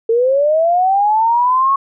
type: linear sweep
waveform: sine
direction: up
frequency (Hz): 445.6 to 1108.7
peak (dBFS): -10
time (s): 0.09-1.76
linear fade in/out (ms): 5
effects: none